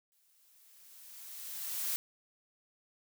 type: noise with exponential growth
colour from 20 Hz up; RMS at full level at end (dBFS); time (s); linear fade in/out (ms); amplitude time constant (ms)
blue; -33; 0.12-1.96; 0; 400
effects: none